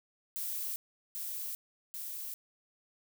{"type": "noise with echo", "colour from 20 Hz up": "violet", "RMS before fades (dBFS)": -37, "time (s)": [0.36, 0.76], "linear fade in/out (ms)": 0, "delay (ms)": 790, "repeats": 2, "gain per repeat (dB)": -2, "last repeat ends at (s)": 2.34, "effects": []}